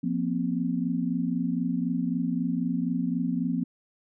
sine chord, F suspended fourth, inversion none, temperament equal with one note detuned, 174.61 / 237.7 / 261.6 Hz, F3 / Bb3 / C4, 0 / +34 / 0 cents, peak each -29 dBFS, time 0.03-3.64 s, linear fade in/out 10 ms, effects none

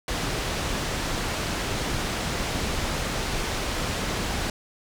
pink low-pass noise, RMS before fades -28 dBFS, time 0.08-4.5 s, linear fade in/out 2 ms, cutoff 7100 Hz, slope 12 dB/octave, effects none

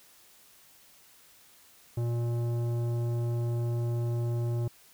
triangle tone with tanh clipping, 118.4 Hz, A#2, 27 cents sharp, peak -29 dBFS, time 1.97-4.68 s, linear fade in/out 5 ms, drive 17 dB, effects white hiss -58 dBFS RMS until 4.93 s

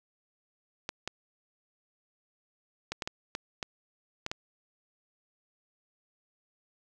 clicks, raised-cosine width 0.2 ms, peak -16 dBFS, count 9, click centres 0.891 / 1.076 / 2.92 / 3.022 / 3.075 / 3.351 / 3.628 / 4.264 / 4.315 s, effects none

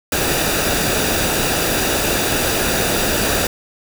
pink noise with comb filter, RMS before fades -18 dBFS, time 0.12-3.47 s, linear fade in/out 2 ms, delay 0.94 ms, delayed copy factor -0.5, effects none

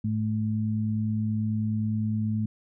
sine tone pair together, 107.23 / 216.7 Hz, A2 / A3, -44 / -26 cents, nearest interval octave, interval 1218 cents, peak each -27 dBFS, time 0.04-2.46 s, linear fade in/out 5 ms, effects none

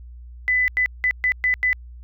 sine tone bursts at uneven times, 2001 Hz, B6, 22 cents sharp, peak -16 dBFS, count 6, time 0.48-0.68 / 0.77-0.86 / 1.04-1.11 / 1.24-1.32 / 1.44-1.54 / 1.63-1.73 s, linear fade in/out 0 ms, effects added 60 Hz sine -37 dBFS peak until 2.03 s

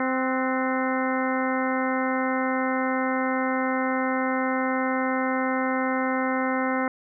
harmonic tone with a mistuned harmonic, 260.4 Hz, C4, 8 cents flat, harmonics 1 / 2 / 3 / 4 / 5 / 6 / 7 / 8, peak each -26 / -29 / -31 / -32 / -33 / -34 / -34 / -35 dBFS, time 0-6.88 s, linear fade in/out 2 ms, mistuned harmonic 6, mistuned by -72 cents, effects none

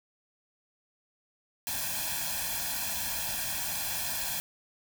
white noise with comb filter, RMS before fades -33 dBFS, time 1.67-4.4 s, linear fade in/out 0 ms, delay 1.2 ms, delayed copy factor +0.95, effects none

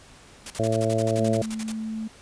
white noise bursts, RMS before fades -35 dBFS, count 15, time 0.46-1.72 s, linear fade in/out 2 ms, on 42 ms, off 45 ms
harmonic tone, 111.6 Hz, A2, 25 cents sharp, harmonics 1 / 2 / 3 / 4 / 5 / 6, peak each -26 / -30 / -30 / -29 / -27 / -27 dBFS, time 0.59-1.42 s, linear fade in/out 5 ms
sine tone, 220 Hz, A3, in tune, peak -28 dBFS, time 1.18-2.08 s, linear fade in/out 10 ms
effects pink hiss -50 dBFS RMS until 2.21 s + resampled to 22050 Hz

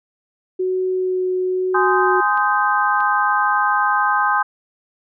sine tone with vibrato, 370 Hz, F#4, in tune, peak -17 dBFS, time 0.59-2.21 s, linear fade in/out 10 ms, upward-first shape sine, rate 1 Hz, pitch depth 8 cents each way
sine chord, Ab major seventh, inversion none, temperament just, 830.6 / 1038.3 / 1245.9 / 1557.4 Hz, Ab5 / C6 / Eb6 / G6, 0 / -14 / +2 / -12 cents, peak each -20 dBFS, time 1.74-4.43 s, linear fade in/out 10 ms
clicks, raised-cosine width 0.3 ms, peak -24 dBFS, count 2, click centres 2.375 / 3.005 s
effects none

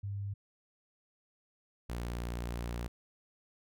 sine / sawtooth tone pair in turn, 100 / 59.17 Hz, G2 / A#1, +35 / +27 cents, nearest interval major sixth, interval 908 cents, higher first, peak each -35 / -32 dBFS, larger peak second, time 0.03-0.34 / 1.89-2.88 s, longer second, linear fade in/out 10 ms, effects none

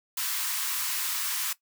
white high-pass noise, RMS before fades -30 dBFS, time 0.17-1.53 s, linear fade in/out 5 ms, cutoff 920 Hz, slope 48 dB/octave, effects noise-tail reverb RT60 0.1 s tail -17 dB re dry

